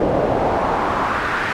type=noise with band-pass filter sweep; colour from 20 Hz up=brown; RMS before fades=-19 dBFS; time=0-1.53 s; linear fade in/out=5 ms; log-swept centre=510 to 1700 Hz; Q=2; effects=none